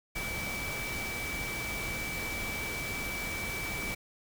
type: tone in noise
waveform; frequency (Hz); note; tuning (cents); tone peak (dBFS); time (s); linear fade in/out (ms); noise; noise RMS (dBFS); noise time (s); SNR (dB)
sine; 2305; D7; -33; -36; 0.15-3.95; 10; pink; -38; 0.15-3.95; -1
effects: none